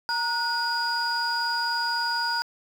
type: tone cluster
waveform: sine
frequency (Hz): 931 / 1455 / 4868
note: A#5 / F#6 / D#8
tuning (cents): -2 / -29 / -39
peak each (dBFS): -27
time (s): 0.09-2.42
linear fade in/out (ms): 0
effects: tanh soft clip ceiling -18 dBFS + 8-bit